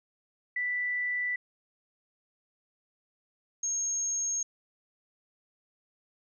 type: tone pair in turn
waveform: sine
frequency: 1975.5 / 6508 Hz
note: B6 / G#8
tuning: 0 / -36 cents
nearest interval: octave + major sixth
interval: 2064 cents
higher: second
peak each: -28 dBFS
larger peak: neither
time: 0.56-1.36 / 3.63-4.43 s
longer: neither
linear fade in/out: 5 ms
effects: none